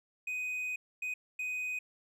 triangle tone bursts at uneven times, 2500 Hz, D#7, 8 cents sharp, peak -32 dBFS, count 3, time 0.27-0.76 / 1.02-1.14 / 1.39-1.79 s, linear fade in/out 5 ms, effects none

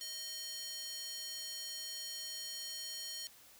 square tone with high-pass filter, 622.3 Hz, D#5, in tune, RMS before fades -44 dBFS, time 0.01-3.27 s, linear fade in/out 0 ms, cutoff 4300 Hz, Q 1.9, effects white hiss -60 dBFS RMS until 3.59 s

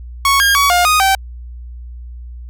sawtooth tone with pitch steps, 1108 / 1620 / 1128 / 709 / 1242 / 774 Hz, C#6 / G#6 / C#6 / F5 / D#6 / G5, -1 / -43 / +30 / +26 / -3 / -22 cents, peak -6 dBFS, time 0.25-1.15 s, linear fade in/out 2 ms, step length 150 ms, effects added 60 Hz sine -28 dBFS peak until 2.49 s

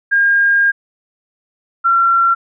sine tone pair in turn, 1615 / 1363.9 Hz, G#6 / F6, -49 / -41 cents, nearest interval minor third, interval 292 cents, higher first, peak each -9 dBFS, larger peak neither, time 0.11-0.72 / 1.84-2.35 s, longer first, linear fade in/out 20 ms, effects none

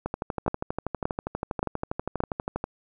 two click trains, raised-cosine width 1 ms, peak -14 / -10 dBFS, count 33 / 4, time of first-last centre 0.06-2.641 / 0.48-2.204 s, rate 12.4 / 1.74 Hz, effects none

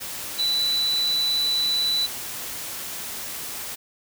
sine tone in noise, 3972 Hz, B7, 9 cents sharp, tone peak -20 dBFS, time 0.38-2.07 s, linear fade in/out 20 ms, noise white, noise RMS -33 dBFS, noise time 0-3.76 s, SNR +10 dB, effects none

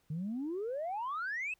sine exponential sweep, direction up, 146.83 to 2669 Hz, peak -33 dBFS, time 0.1-1.54 s, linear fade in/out 5 ms, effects tanh soft clip ceiling -31 dBFS + pink hiss -73 dBFS RMS until 1.59 s

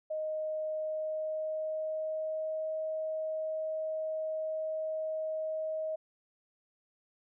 sine tone with pitch glide, 622.3 to 629.9 Hz, D#5 to D#5, 0 to +21 cents, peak -32 dBFS, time 0.1-5.96 s, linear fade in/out 10 ms, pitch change +21 cents, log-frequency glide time 0.7-2.69 s, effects none

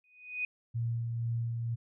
sine tone with exponential growth, 2489 Hz, D#7, in tune, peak -28 dBFS, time 0.04-0.45 s, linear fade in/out 2 ms, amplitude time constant 89 ms
sine tone with tremolo, 116.54 Hz, A#2, in tune, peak -29 dBFS, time 0.74-1.76 s, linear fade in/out 20 ms, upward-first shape sine, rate 2.1 Hz, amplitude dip 30%
effects none

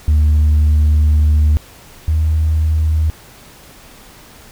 sine tone pair in turn, 75.8 / 78.48 Hz, D#2 / D#2, -45 / +15 cents, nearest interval minor second, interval 60 cents, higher second, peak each -6 / -10 dBFS, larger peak first, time 0.08-1.57 / 2.08-3.1 s, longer first, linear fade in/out 0 ms, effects tanh soft clip ceiling -7 dBFS + pink hiss -41 dBFS RMS until 4.51 s

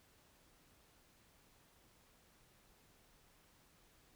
silence, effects pink hiss -69 dBFS RMS until 4.15 s

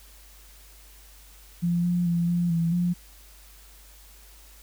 sine tone with pitch steps, 172.9 / 175.9 / 171 / 173.8 / 166.9 / 175.9 Hz, F3 / F3 / F3 / F3 / E3 / F3, -17 / +13 / -36 / -8 / +22 / +13 cents, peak -21 dBFS, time 1.62-2.94 s, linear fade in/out 20 ms, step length 220 ms, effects added 50 Hz sine -50 dBFS peak until 4.62 s + white hiss -53 dBFS RMS until 4.62 s

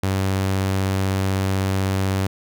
sawtooth tone, 96 Hz, G2, 36 cents flat, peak -15 dBFS, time 0.03-2.27 s, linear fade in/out 5 ms, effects none

